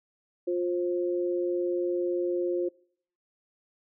sine tone pair together, 353 / 529.7 Hz, F4 / C5, +19 / +21 cents, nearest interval perfect fifth, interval 702 cents, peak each -26 / -32 dBFS, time 0.47-2.69 s, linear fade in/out 10 ms, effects noise-tail reverb RT60 0.6 s tail -24 dB re dry

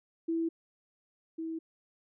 sine tone pair in turn, 329.6 / 324.5 Hz, E4 / E4, 0 / -27 cents, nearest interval unison, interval 27 cents, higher first, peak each -28 / -34 dBFS, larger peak first, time 0.28-0.49 / 1.38-1.59 s, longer neither, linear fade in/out 10 ms, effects none

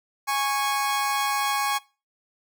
sawtooth tone pair together, 827 / 1103.9 Hz, G#5 / C#6, -8 / -8 cents, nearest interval perfect fourth, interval 500 cents, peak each -22 dBFS, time 0.27-1.79 s, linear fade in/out 20 ms, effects noise-tail reverb RT60 0.3 s tail -21 dB re dry

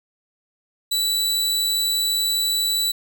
sawtooth tone, 3951 Hz, B7, in tune, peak -16 dBFS, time 0.91-2.92 s, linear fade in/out 10 ms, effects none

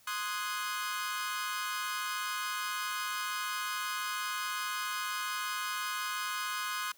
sawtooth chord, Ab dominant seventh, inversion first, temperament equal, 1046.5 / 1244.5 / 1480 / 1661.2 Hz, C6 / Eb6 / Gb6 / Ab6, 0 / 0 / 0 / 0 cents, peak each -35 / -34 / -36 / -39 dBFS, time 0.07-6.92 s, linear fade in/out 5 ms, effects white hiss -62 dBFS RMS until 6.97 s

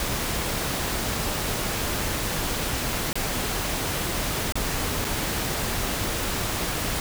pink noise with dropouts, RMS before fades -27 dBFS, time 0-7 s, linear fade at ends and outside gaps 1 ms, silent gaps 3.13-3.155 / 4.523-4.555 / 5.045-5.049 s, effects none

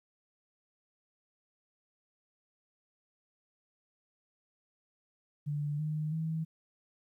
sine tone with pitch steps, 146.83 / 153.42 / 160.3 Hz, D3 / D#3 / E3, 0 / -24 / -48 cents, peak -31 dBFS, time 5.46-6.45 s, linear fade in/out 20 ms, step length 330 ms, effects 12-bit

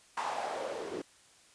white noise with band-pass filter sweep, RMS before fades -37 dBFS, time 0.17-1.02 s, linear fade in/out 5 ms, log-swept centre 970 to 360 Hz, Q 3.7, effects white hiss -61 dBFS RMS until 1.54 s + resampled to 22050 Hz

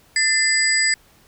sine tone cluster, 1766 / 2060 / 4874 / 7880 Hz, A6 / C7 / D#8 / B8, +6 / -28 / -37 / -5 cents, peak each -21 dBFS, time 0.16-0.94 s, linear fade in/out 2 ms, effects pink hiss -54 dBFS RMS until 1.27 s

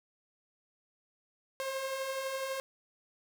sawtooth beating tone pair, 523.3 / 535.3 Hz, C5 / C5, 0 / +39 cents, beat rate 12 Hz, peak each -39 / -31 dBFS, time 1.6-2.6 s, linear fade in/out 0 ms, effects none

